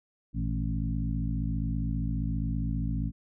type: harmonic tone with a mistuned harmonic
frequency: 55 Hz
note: A1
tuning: in tune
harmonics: 1 / 2 / 3 / 4 / 5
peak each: -31 / -33 / -34 / -36 / -38 dBFS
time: 0.33-3.12 s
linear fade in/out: 50 ms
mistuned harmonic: 2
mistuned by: +96 cents
effects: none